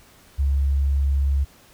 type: tone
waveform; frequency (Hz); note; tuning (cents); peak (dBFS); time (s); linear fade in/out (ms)
sine; 69.3; C#2; 0; -17; 0.38-1.45; 20
effects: pink hiss -52 dBFS RMS until 1.73 s